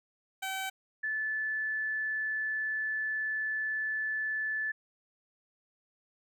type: tone pair in turn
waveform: 15% pulse / sine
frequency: 767 / 1740.9 Hz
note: G5 / A6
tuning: -38 / -19 cents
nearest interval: octave + major second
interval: 1419 cents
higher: second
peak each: -27 / -30 dBFS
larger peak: first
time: 0.42-0.7 / 1.03-4.72 s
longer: second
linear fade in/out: 10 ms
effects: none